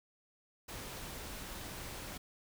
pink noise, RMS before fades -45 dBFS, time 0.68-2.18 s, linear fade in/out 10 ms, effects none

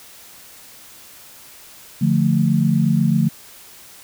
sine chord, D minor, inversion none, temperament equal with one note detuned, 146.83 / 174.61 / 221.4 Hz, D3 / F3 / A3, 0 / 0 / +11 cents, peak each -18 dBFS, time 2.01-3.29 s, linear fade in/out 10 ms, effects white hiss -43 dBFS RMS until 4.03 s

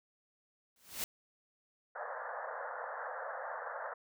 white noise with exponential growth, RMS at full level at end -34 dBFS, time 0.76-1.04 s, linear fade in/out 1 ms, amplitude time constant 60 ms
pink band-pass noise, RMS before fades -42 dBFS, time 1.95-3.94 s, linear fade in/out 10 ms, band 490 to 1800 Hz, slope 96 dB/octave
effects none

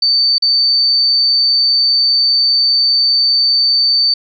sine tone with dropouts, 4565 Hz, D8, 50 cents flat, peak -9 dBFS, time 0.02-4.14 s, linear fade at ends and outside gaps 5 ms, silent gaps 0.383-0.422 s, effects none

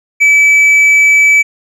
triangle tone with tanh clipping, 2300 Hz, D7, 37 cents flat, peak -5 dBFS, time 0.2-1.43 s, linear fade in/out 20 ms, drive 8 dB, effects none

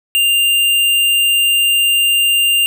square tone, 2794 Hz, F7, in tune, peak -11 dBFS, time 0.15-2.66 s, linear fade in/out 0 ms, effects none

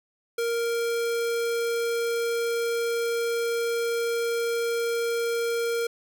square tone, 466.3 Hz, A#4, 1 cent sharp, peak -25 dBFS, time 0.38-5.87 s, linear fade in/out 5 ms, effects none

